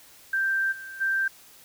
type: tone with level steps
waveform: sine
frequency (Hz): 1571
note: G6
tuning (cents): +3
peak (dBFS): -22 / -37 / -22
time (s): 0.33-1.28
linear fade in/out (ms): 5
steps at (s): 0.71 / 1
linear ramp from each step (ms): 20
effects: white hiss -52 dBFS RMS until 1.64 s